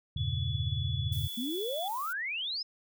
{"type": "chord", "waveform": "sine", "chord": "E diminished seventh", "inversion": "none", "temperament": "equal with one note detuned", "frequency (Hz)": [82.41, 98, 115.67, 138.59], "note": ["E2", "G2", "Bb2", "Db3"], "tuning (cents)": [0, 0, -13, 0], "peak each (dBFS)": -35, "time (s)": [0.16, 1.28], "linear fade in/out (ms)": 5}
{"type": "tone", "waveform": "sine", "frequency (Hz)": 3420, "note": "A7", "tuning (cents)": -50, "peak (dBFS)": -38, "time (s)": [0.17, 1.88], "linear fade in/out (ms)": 2}
{"type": "noise", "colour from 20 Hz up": "violet", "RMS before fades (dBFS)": -44, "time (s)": [1.12, 2.13], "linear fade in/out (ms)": 5}
{"type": "exponential sweep", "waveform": "sine", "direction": "up", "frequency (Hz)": [223.9, 5274], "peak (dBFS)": -32, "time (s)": [1.37, 2.63], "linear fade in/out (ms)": 10}
{"effects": []}